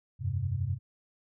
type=chord; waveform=sine; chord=F suspended second; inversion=none; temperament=equal with one note detuned; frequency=86.5 / 98 / 130.81 Hz; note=F2 / G2 / C3; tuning=-16 / 0 / 0 cents; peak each=-35 / -31 / -33 dBFS; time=0.19-0.79 s; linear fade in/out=50 ms; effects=none